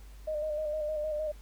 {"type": "tone with vibrato", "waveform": "sine", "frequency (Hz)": 610, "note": "D#5", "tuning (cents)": -34, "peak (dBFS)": -30, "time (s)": [0.27, 1.32], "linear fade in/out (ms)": 10, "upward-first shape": "square", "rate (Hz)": 6.5, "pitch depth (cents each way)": 31, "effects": ["added 50 Hz sine -46 dBFS peak until 1.41 s", "pink hiss -60 dBFS RMS until 1.41 s"]}